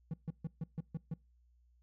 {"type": "tone bursts", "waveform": "triangle", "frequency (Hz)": 160.7, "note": "E3", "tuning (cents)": -44, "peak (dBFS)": -33, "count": 7, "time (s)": [0.11, 1.139], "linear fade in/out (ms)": 2, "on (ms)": 27, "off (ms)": 140, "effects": ["noise-tail reverb RT60 0.3 s tail -26 dB re dry", "added 60 Hz sine -65 dBFS peak until 1.82 s"]}